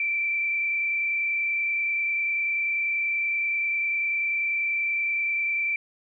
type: tone with frequency modulation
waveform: sine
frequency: 2340 Hz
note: D7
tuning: 7 cents flat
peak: -23 dBFS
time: 0-5.76 s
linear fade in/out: 2 ms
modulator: 30.3 Hz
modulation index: 1.1
effects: none